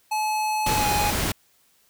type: tone with pitch glide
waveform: square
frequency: 858 to 831.2 Hz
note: A5 to G#5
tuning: -44 to +1 cents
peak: -23 dBFS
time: 0.11-1.11 s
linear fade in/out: 10 ms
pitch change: -55 cents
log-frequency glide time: 0.75-0.85 s
type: noise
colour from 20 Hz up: pink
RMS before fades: -25 dBFS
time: 0.66-1.32 s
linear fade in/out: 5 ms
effects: white hiss -62 dBFS RMS until 1.89 s